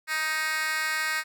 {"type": "tone with high-pass filter", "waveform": "10% pulse", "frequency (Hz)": 312.9, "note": "D#4", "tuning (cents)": 10, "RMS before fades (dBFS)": -28, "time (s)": [0.07, 1.24], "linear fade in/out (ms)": 50, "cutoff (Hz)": 1800, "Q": 1.9, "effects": []}